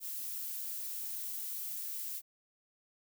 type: noise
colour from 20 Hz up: violet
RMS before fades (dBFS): -40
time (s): 0-2.22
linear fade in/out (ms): 50
effects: none